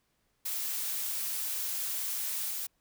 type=noise with level steps; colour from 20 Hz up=blue; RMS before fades=-34 / -36 dBFS; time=0.45-2.67 s; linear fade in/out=10 ms; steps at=2.5 s; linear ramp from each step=20 ms; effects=pink hiss -75 dBFS RMS until 2.8 s